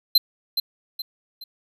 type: tone with echo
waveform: square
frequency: 4102 Hz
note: C8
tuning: 35 cents flat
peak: -12 dBFS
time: 0.15-0.18 s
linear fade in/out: 5 ms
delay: 420 ms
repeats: 3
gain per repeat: -8 dB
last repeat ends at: 1.44 s
effects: none